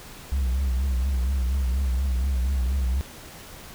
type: tone with vibrato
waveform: sine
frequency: 65 Hz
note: C2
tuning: 11 cents flat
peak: -18 dBFS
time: 0.32-3.01 s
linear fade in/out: 0 ms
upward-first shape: triangle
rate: 4.2 Hz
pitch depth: 120 cents each way
effects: tanh soft clip ceiling -20 dBFS + pink hiss -43 dBFS RMS until 3.74 s